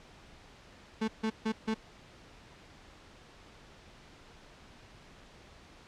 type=tone bursts; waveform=35% pulse; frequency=220 Hz; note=A3; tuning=in tune; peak=-27 dBFS; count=4; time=1.01-1.744 s; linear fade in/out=10 ms; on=71 ms; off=150 ms; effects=pink hiss -55 dBFS RMS until 5.87 s + low-pass 5000 Hz 12 dB/octave